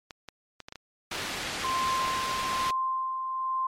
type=clicks; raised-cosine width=0.2 ms; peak=-23 dBFS; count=11; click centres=0.108 / 0.287 / 0.603 / 0.685 / 0.724 / 0.757 / 1.224 / 1.409 / 1.45 / 1.487 / 1.788 s
type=low-pass noise; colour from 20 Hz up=white; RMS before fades=-34 dBFS; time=1.11-2.71 s; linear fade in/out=5 ms; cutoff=3800 Hz; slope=12 dB/octave
type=tone with tremolo; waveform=sine; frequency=1046.5 Hz; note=C6; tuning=in tune; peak=-25 dBFS; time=1.64-3.67 s; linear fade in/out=5 ms; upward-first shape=sine; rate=1.1 Hz; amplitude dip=40%
effects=MP3 64 kbps